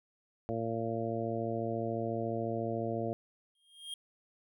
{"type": "harmonic tone", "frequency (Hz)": 114.1, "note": "A#2", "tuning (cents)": -37, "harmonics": [1, 2, 3, 4, 5, 6], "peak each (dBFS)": [-39, -39, -39, -39, -39, -39], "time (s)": [0.49, 3.13], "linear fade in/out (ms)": 0}
{"type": "tone with exponential growth", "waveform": "square", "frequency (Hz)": 3228, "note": "G#7", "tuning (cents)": -50, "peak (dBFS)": -37, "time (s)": [3.55, 3.94], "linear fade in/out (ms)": 2, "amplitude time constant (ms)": 83}
{"effects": []}